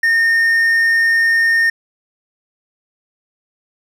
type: tone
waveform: triangle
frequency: 1830 Hz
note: A#6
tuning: 32 cents flat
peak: -9 dBFS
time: 0.03-1.7 s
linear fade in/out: 5 ms
effects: none